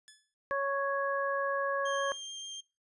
10% pulse tone with exponential decay, 1720 Hz, A6, 40 cents flat, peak -40 dBFS, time 0.08-0.34 s, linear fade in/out 0 ms, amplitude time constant 56 ms
harmonic tone, 554.4 Hz, C#5, in tune, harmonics 1 / 2 / 3, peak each -32 / -33 / -35 dBFS, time 0.51-2.12 s, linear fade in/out 0 ms
30% pulse tone with vibrato, 3185 Hz, G7, 27 cents sharp, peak -37 dBFS, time 1.85-2.61 s, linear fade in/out 10 ms, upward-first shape sine, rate 6.9 Hz, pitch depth 8 cents each way
effects noise-tail reverb RT60 0.3 s tail -22 dB re dry + resampled to 24000 Hz

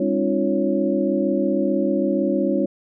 sine tone cluster, 201.5 / 266.8 / 302.4 / 348.9 / 554 Hz, G3 / C4 / D#4 / F4 / C#5, +48 / +34 / -49 / -2 / -1 cents, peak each -24 dBFS, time 0-2.66 s, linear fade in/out 5 ms, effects none

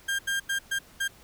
35% pulse tone bursts at uneven times, 1600 Hz, G6, 35 cents sharp, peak -24 dBFS, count 5, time 0.08-0.19 / 0.27-0.4 / 0.49-0.59 / 0.71-0.79 / 1-1.08 s, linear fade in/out 10 ms, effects pink hiss -54 dBFS RMS until 1.23 s

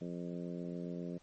harmonic tone, 87.31 Hz, F2, in tune, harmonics 2 / 3 / 4 / 5 / 6 / 7, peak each -41 / -45 / -47 / -49 / -51 / -52 dBFS, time 0.01-1.18 s, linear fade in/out 5 ms, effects pink hiss -67 dBFS RMS until 1.22 s + MP3 32 kbps

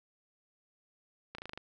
slowing click train, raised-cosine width 0.3 ms, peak -26 dBFS, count 7, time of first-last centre 1.35-1.576 s, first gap 34 ms, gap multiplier 1.04, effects none

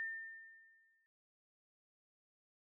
sine tone with exponential decay, 1805 Hz, A6, 44 cents sharp, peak -37 dBFS, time 0-1.06 s, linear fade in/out 0 ms, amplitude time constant 230 ms, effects none

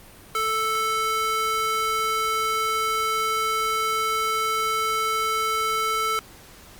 square tone with high-pass filter, 440 Hz, A4, in tune, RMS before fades -24 dBFS, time 0.35-6.19 s, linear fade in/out 0 ms, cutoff 990 Hz, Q 3.1, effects pink hiss -47 dBFS RMS until 6.79 s + Opus 32 kbps

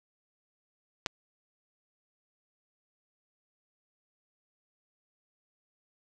clicks, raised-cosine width 0.2 ms, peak -11 / -29 dBFS, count 2, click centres 1.062 / 1.068 s, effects none

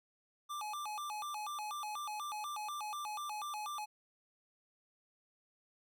square tone with vibrato, 1000 Hz, B5, 21 cents sharp, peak -40 dBFS, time 0.49-3.86 s, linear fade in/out 20 ms, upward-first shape square, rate 4.1 Hz, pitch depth 290 cents each way, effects none

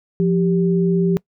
sine tone pair together, 174.61 / 392 Hz, F3 / G4, 0 / 0 cents, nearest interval octave + major second, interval 1400 cents, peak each -15 / -19 dBFS, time 0.2-1.17 s, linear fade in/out 0 ms, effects noise-tail reverb RT60 0.1 s tail -23 dB re dry

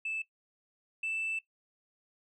sine tone pair in turn, 2630 / 2647 Hz, E7 / E7, -5 / +7 cents, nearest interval unison, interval 12 cents, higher second, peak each -31 / -30 dBFS, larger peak second, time 0.05-0.22 / 1.03-1.39 s, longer second, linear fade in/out 5 ms, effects noise-tail reverb RT60 0.1 s tail -17 dB re dry + tanh soft clip ceiling -29 dBFS

